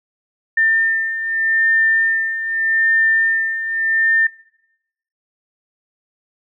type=beating tone pair; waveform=sine; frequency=1800 / 1800.82 Hz; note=A6 / A6; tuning=+39 / +40 cents; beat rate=0.82 Hz; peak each=-21 / -15 dBFS; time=0.57-4.27 s; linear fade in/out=5 ms; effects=noise-tail reverb RT60 0.9 s tail -23 dB re dry